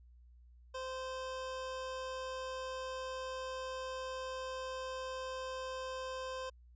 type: tone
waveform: 25% pulse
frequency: 519 Hz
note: C5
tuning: 14 cents flat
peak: -36 dBFS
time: 0.74-6.5 s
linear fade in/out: 10 ms
effects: added 60 Hz sine -57 dBFS peak until 6.75 s + resampled to 16000 Hz